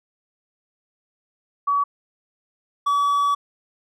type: tone pair in turn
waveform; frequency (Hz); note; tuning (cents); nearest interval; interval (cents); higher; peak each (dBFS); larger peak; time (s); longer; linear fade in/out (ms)
sine / triangle; 1136 / 1141.8; C#6 / D6; +42 / -49; unison; 9; second; -17 / -15; second; 1.67-1.84 / 2.86-3.35; second; 10
effects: none